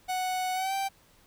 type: tone with pitch glide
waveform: 45% pulse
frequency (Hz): 740 to 780.8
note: F#5 to G5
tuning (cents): 0 to -7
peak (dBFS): -28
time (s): 0.08-0.89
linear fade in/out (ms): 20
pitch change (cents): +93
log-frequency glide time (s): 0.54-0.74
effects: pink hiss -61 dBFS RMS until 1.26 s